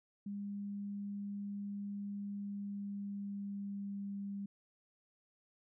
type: tone with pitch glide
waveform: sine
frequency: 202 to 199.68 Hz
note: G#3 to G3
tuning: -48 to +32 cents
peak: -39 dBFS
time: 0.26-4.46 s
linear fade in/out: 5 ms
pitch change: -20 cents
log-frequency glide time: 2.27-4.13 s
effects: none